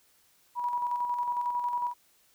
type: tone with tremolo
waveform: sine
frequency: 970 Hz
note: B5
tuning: 31 cents flat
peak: -26 dBFS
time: 0.55-1.94 s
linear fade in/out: 50 ms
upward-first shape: square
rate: 11 Hz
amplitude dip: 40%
effects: white hiss -65 dBFS RMS until 2.34 s